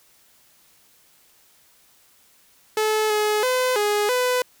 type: tone with pitch steps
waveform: sawtooth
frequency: 431.9 / 423.4 / 508 / 415.8 / 500 Hz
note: A4 / G#4 / B4 / G#4 / B4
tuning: -32 / +33 / +49 / +2 / +21 cents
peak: -15 dBFS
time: 2.77-4.42 s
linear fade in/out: 2 ms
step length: 330 ms
effects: white hiss -57 dBFS RMS until 4.6 s